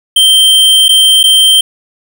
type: tone with dropouts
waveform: square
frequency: 3136 Hz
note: G7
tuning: in tune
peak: -4 dBFS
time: 0.16-1.61 s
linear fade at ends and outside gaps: 5 ms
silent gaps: 0.883-0.89 / 1.231-1.238 s
effects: none